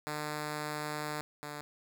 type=tone pair in turn; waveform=5% pulse; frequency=150.5 / 147.91 Hz; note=D3 / D3; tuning=+43 / +13 cents; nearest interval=unison; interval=30 cents; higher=first; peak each=-24 / -29 dBFS; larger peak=first; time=0.07-1.21 / 1.43-1.61 s; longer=first; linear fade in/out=0 ms; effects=none